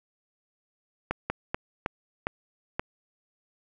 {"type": "slowing click train", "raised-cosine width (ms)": 0.5, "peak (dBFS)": -12, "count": 6, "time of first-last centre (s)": [1.11, 2.795], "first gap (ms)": 190, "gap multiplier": 1.29, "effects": []}